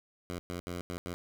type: tone bursts at uneven times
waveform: 10% pulse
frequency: 87.9 Hz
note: F2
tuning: 12 cents sharp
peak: -28 dBFS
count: 5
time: 0.3-0.39 / 0.5-0.6 / 0.67-0.81 / 0.9-0.98 / 1.06-1.14 s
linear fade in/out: 0 ms
effects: none